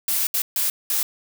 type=noise bursts at uneven times; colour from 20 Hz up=blue; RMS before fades=-22 dBFS; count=4; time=0.08-0.27 / 0.34-0.42 / 0.56-0.7 / 0.9-1.03 s; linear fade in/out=2 ms; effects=none